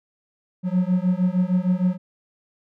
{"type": "beating tone pair", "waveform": "triangle", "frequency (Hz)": [179, 185.5], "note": ["F3", "F#3"], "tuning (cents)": [43, 5], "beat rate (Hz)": 6.5, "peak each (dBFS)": -19, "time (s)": [0.63, 1.98], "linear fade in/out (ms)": 50, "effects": []}